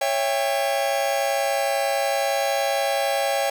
45% pulse chord, C# diminished, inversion none, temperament just, 554.4 / 665.2 / 798.3 Hz, C#5 / E5 / G5, 0 / +16 / +31 cents, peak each -24 / -27 / -25 dBFS, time 0.01-3.5 s, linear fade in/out 5 ms, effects none

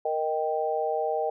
sine chord, Eb major, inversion second, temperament equal, 466.2 / 622.3 / 784 Hz, Bb4 / Eb5 / G5, 0 / 0 / 0 cents, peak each -29 dBFS, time 0.05-1.3 s, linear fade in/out 5 ms, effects none

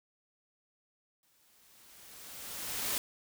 white noise with exponential growth, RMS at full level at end -32 dBFS, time 1.23-2.98 s, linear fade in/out 1 ms, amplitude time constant 380 ms, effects none

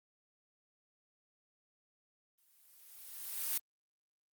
blue noise with exponential growth, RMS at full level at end -33 dBFS, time 2.38-3.58 s, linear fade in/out 5 ms, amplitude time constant 260 ms, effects Opus 32 kbps

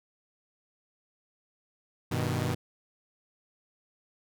sawtooth chord, G augmented, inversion none, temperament equal, 98 / 123.47 / 155.56 Hz, G2 / B2 / D#3, 0 / 0 / 0 cents, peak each -29 / -27 / -29 dBFS, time 2.11-2.55 s, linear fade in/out 10 ms, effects none

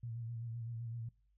sine tone with vibrato, 116.1 Hz, A#2, 7 cents flat, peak -40 dBFS, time 0.03-1.09 s, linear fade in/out 5 ms, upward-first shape sine, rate 7.8 Hz, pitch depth 49 cents each way, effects noise-tail reverb RT60 0.4 s tail -23 dB re dry + added 50 Hz sine -70 dBFS peak until 1.37 s

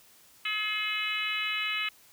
harmonic tone with a mistuned harmonic, 425.6 Hz, G#4, 42 cents sharp, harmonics 3 / 4 / 5 / 6 / 7 / 8 / 9, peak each -38 / -40 / -34 / -33 / -34 / -43 / -42 dBFS, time 0.45-1.89 s, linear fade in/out 5 ms, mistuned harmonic 9, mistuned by +44 cents, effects white hiss -58 dBFS RMS until 2.12 s

